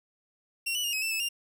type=tone with pitch steps; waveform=sawtooth; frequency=2740 / 2959 / 2836 / 2553 / 2663 / 2609 / 2798 Hz; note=F7 / F#7 / F7 / D#7 / E7 / E7 / F7; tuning=-34 / -1 / +26 / +44 / +17 / -18 / +3 cents; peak=-25 dBFS; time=0.66-1.29 s; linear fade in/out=10 ms; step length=90 ms; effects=none